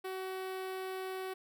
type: tone with notch filter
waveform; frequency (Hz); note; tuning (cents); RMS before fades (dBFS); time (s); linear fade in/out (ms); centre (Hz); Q
sawtooth; 376.8; F#4; +32; -40; 0.04-1.34; 10; 6500; 1.1
effects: none